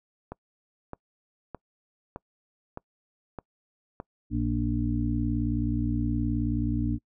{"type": "click train", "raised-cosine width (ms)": 1, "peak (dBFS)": -22, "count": 7, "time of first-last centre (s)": [0.32, 4.001], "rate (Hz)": 1.63}
{"type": "harmonic tone", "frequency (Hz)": 59, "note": "A#1", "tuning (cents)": 22, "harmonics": [1, 2, 4, 5], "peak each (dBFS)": [-30, -30, -30, -30], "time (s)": [4.3, 6.99], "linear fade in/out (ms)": 50}
{"effects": ["noise-tail reverb RT60 0.1 s tail -26 dB re dry"]}